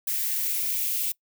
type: noise with high-pass filter sweep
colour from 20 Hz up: violet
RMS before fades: -27 dBFS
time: 0.07-1.12 s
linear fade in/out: 5 ms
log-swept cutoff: 1700 to 2600 Hz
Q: 2.3
effects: noise-tail reverb RT60 0.1 s tail -23 dB re dry